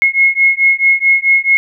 sine beating tone pair, 2165 / 2169.6 Hz, C#7 / C#7, -41 / -38 cents, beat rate 4.6 Hz, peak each -11 dBFS, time 0.02-1.57 s, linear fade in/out 0 ms, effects none

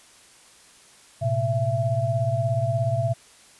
sine tone cluster, 111.7 / 128.5 / 669 Hz, A2 / C3 / E5, +27 / -31 / +25 cents, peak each -25 dBFS, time 1.21-3.14 s, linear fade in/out 20 ms, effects white hiss -52 dBFS RMS until 3.59 s + resampled to 24000 Hz

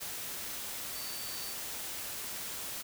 sine tone in noise, 4557 Hz, C#8, 47 cents sharp, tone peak -45 dBFS, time 0.94-1.54 s, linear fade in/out 20 ms, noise white, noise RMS -40 dBFS, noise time 0-2.83 s, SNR -8 dB, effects none

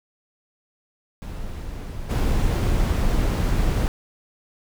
brown noise with level steps, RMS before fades -32 / -20 dBFS, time 1.22-3.88 s, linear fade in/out 0 ms, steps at 2.09 s, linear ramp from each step 20 ms, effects none

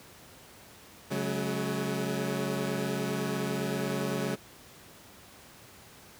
20% pulse chord, C# suspended fourth, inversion none, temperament equal with one note detuned, 138.59 / 185 / 212.8 Hz, C#3 / F#3 / G#3, 0 / 0 / +42 cents, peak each -29 dBFS, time 1.1-4.36 s, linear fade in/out 20 ms, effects pink hiss -52 dBFS RMS until 6.19 s + high-pass 80 Hz 12 dB/octave

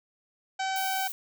harmonic tone, 766 Hz, G5, 40 cents flat, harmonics 1 / 2 / 3 / 4 / 5 / 6 / 7 / 8 / 9 / 10, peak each -29 / -35 / -39 / -41 / -43 / -45 / -46 / -47 / -48 / -49 dBFS, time 0.59-1.08 s, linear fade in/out 10 ms
violet noise, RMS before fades -36 dBFS, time 0.76-1.12 s, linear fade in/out 0 ms
effects none

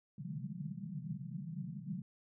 pink band-pass noise, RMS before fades -43 dBFS, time 0.18-2.02 s, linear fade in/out 2 ms, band 130 to 210 Hz, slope 96 dB/octave, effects none

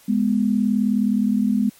sine tone pair together, 207.7 / 247 Hz, G#3 / B3, 0 / 0 cents, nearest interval minor third, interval 300 cents, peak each -18 / -20 dBFS, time 0.08-1.7 s, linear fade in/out 10 ms, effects white hiss -51 dBFS RMS until 1.79 s + MP3 64 kbps

